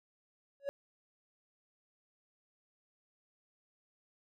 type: tone with exponential growth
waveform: triangle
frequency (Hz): 560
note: C#5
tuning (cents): +18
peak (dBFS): -27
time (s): 0.6-0.69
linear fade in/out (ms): 0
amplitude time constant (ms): 19
effects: none